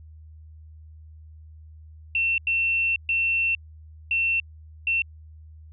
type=tone bursts at uneven times; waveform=sine; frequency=2700 Hz; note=E7; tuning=41 cents sharp; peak=-20 dBFS; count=5; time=2.15-2.38 / 2.47-2.96 / 3.09-3.55 / 4.11-4.4 / 4.87-5.02 s; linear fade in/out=2 ms; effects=added 78 Hz sine -43 dBFS peak until 5.72 s